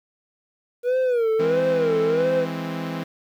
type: tone with vibrato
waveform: triangle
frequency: 477.6 Hz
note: A#4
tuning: 42 cents sharp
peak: -16 dBFS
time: 0.83-2.47 s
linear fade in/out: 50 ms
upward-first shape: sine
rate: 1.5 Hz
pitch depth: 140 cents each way
type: chord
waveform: sawtooth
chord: E augmented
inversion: none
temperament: equal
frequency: 164.81 / 207.7 / 261.6 Hz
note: E3 / G#3 / B#3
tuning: 0 / 0 / 0 cents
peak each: -25 / -31 / -27 dBFS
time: 1.39-3.04 s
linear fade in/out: 10 ms
effects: low-pass 4000 Hz 12 dB/octave + 9-bit